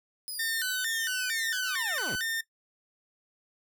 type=linear sweep; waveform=15% pulse; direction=down; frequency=5080 to 55 Hz; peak=-29 dBFS; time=0.28-2.16 s; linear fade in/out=0 ms
type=tone with vibrato; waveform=sawtooth; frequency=1653 Hz; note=G#6; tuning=9 cents flat; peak=-26 dBFS; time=0.39-2.41 s; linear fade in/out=5 ms; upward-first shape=square; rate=2.2 Hz; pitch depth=160 cents each way
effects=noise-tail reverb RT60 0.1 s tail -18 dB re dry